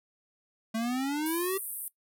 square exponential sweep, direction up, 220 to 392 Hz, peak -29 dBFS, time 0.74-1.58 s, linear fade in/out 10 ms
white band-pass noise, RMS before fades -38 dBFS, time 1.26-1.88 s, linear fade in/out 0 ms, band 8700 to 15000 Hz, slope 96 dB/octave
effects noise-tail reverb RT60 0.1 s tail -19 dB re dry

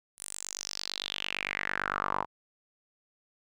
sawtooth tone with band-pass filter sweep, 48.89 Hz, G1, 4 cents flat, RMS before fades -35 dBFS, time 0.17-2.26 s, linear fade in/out 50 ms, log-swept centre 9900 to 940 Hz, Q 4.8, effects none

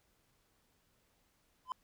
triangle tone with exponential growth, 1019 Hz, C6, 46 cents flat, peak -29 dBFS, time 1.65-1.72 s, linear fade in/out 1 ms, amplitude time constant 15 ms, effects pink hiss -74 dBFS RMS until 1.83 s

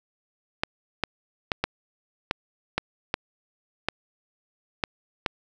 clicks, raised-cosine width 0.3 ms, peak -7 dBFS, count 10, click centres 0.635 / 1.037 / 1.518 / 1.64 / 2.311 / 2.78 / 3.141 / 3.886 / 4.838 / 5.262 s, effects none

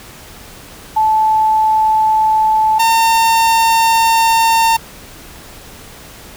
sine / 45% pulse tone pair in turn, 871 / 908.7 Hz, A5 / A#5, -18 / -44 cents, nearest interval minor second, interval 74 cents, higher second, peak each -9 dBFS, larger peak neither, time 0.96-2.79 / 2.79-4.77 s, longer second, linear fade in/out 10 ms, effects pink hiss -36 dBFS RMS until 6.36 s

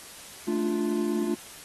triangle chord, D minor, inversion second, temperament equal, 220 / 293.7 / 349.2 Hz, A3 / D4 / F4, 0 / 0 / 0 cents, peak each -27 / -28 / -26 dBFS, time 0.47-1.35 s, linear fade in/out 10 ms, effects white hiss -45 dBFS RMS until 1.64 s + AAC 32 kbps

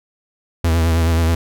45% pulse tone with vibrato, 82.41 Hz, E2, in tune, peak -13 dBFS, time 0.64-1.35 s, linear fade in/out 5 ms, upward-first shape triangle, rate 9.4 Hz, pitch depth 58 cents each way, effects none

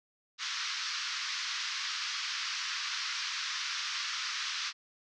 white band-pass noise, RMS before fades -36 dBFS, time 0.38-4.73 s, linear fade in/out 50 ms, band 1100 to 5800 Hz, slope 48 dB/octave, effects none

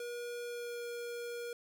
square tone with pitch glide, 480 to 475.9 Hz, B4 to A#4, -49 to +36 cents, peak -40 dBFS, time 0-1.53 s, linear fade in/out 2 ms, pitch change -15 cents, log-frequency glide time 0.45-0.84 s, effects none

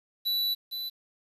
square tone pair in turn, 3951 / 3981 Hz, B7 / B7, 0 / +13 cents, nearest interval unison, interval 13 cents, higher second, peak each -26 / -33 dBFS, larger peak first, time 0.25-0.55 / 0.71-0.9 s, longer first, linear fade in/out 20 ms, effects resampled to 32000 Hz + 9-bit

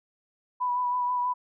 sine tone with vibrato, 987 Hz, B5, 1 cent flat, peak -24 dBFS, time 0.6-1.34 s, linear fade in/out 20 ms, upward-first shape sine, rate 6.2 Hz, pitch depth 21 cents each way, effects none

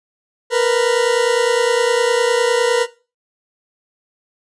40% pulse tone pair together, 464.9 / 494.7 Hz, A#4 / B4, -5 / +3 cents, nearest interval minor second, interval 108 cents, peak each -15 dBFS, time 0.5-2.87 s, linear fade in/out 50 ms, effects noise-tail reverb RT60 0.3 s tail -17 dB re dry + resampled to 22050 Hz

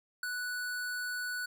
square tone with ADSR envelope, 1480 Hz, F#6, in tune, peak -30 dBFS, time 0.23-1.46 s, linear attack 4 ms, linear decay 3 ms, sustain -5 dB, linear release 7 ms, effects none

